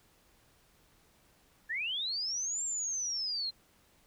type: linear two-way sweep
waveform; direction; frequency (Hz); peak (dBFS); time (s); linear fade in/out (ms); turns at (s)
sine; up then down; 1683 to 7480 to 4085; -32; 1.69-3.51; 20; 2.64
effects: pink hiss -66 dBFS RMS until 4.06 s